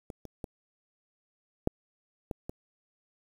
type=clicks; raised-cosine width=2 ms; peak=-26 / -30 / -23 / -11 / -20 / -23 dBFS; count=6; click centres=0.102 / 0.253 / 0.442 / 1.674 / 2.312 / 2.495 s; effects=8-bit